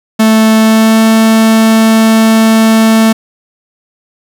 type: tone with pitch glide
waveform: 45% pulse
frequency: 220 to 222.3 Hz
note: A3 to A3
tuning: 0 to +18 cents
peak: -4 dBFS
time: 0.19-3.13 s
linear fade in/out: 10 ms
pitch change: +18 cents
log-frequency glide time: 0.58-1.01 s
effects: none